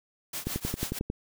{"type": "noise with tremolo", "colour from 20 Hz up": "white", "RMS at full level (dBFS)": -33, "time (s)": [0.33, 0.99], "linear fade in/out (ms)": 5, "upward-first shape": "triangle", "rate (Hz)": 6.4, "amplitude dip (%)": 95}
{"type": "click train", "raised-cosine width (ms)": 3, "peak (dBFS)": -17, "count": 8, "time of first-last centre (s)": [0.47, 1.101], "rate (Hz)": 11.1}
{"effects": []}